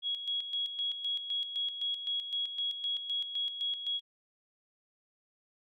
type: tone with tremolo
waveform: sine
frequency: 3324 Hz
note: G#7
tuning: 1 cent sharp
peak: -30 dBFS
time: 0.02-4.01 s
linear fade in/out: 50 ms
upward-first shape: square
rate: 3.9 Hz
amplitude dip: 60%
effects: none